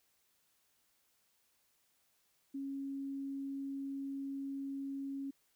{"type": "tone", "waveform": "sine", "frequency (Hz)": 274.7, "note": "C#4", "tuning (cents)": -16, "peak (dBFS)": -38, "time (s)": [2.54, 5.31], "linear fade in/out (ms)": 10, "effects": ["white hiss -75 dBFS RMS until 5.55 s"]}